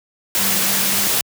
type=tone in noise; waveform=sine; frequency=196 Hz; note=G3; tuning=in tune; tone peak=-29 dBFS; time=0.39-1.07 s; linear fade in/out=0 ms; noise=white; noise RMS=-18 dBFS; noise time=0.35-1.21 s; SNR=-14 dB; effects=high-pass 80 Hz 12 dB/octave